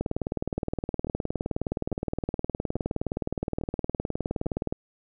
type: two click trains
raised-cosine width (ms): 2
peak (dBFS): -22 / -14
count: 5 / 92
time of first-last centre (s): 1.07-4.46 / 0.01-4.725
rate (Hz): 1.18 / 19.3
effects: none